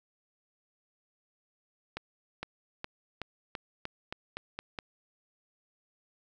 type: accelerating click train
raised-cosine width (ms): 0.3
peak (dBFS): -20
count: 10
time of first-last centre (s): 1.97-4.788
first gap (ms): 460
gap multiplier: 0.9
effects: none